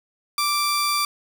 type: tone pair together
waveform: sawtooth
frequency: 1173.5 / 2347 Hz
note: D6 / D7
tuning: -2 / -2 cents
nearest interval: octave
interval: 1200 cents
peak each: -18 dBFS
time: 0.38-1.05 s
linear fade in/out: 2 ms
effects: none